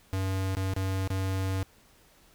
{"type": "tone with dropouts", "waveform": "square", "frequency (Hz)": 95.3, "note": "G2", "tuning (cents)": -48, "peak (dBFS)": -28, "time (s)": [0.13, 1.63], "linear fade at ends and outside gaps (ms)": 0, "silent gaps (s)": [[0.55, 0.569], [0.737, 0.764], [1.075, 1.103]], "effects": ["pink hiss -60 dBFS RMS until 2.34 s"]}